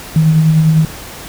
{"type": "tone with tremolo", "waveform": "sine", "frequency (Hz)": 158.2, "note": "D#3", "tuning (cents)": 29, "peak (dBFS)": -5, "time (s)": [0.16, 0.85], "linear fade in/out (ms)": 2, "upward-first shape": "sine", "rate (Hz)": 10, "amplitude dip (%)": 35, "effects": ["pink hiss -30 dBFS RMS until 1.28 s"]}